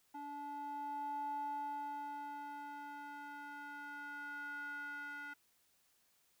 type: tone with band-pass filter sweep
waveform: square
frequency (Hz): 288.5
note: D4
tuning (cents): -31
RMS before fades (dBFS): -45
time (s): 0.14-5.34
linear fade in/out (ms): 10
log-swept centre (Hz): 720 to 1600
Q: 5.8
effects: white hiss -74 dBFS RMS until 6.4 s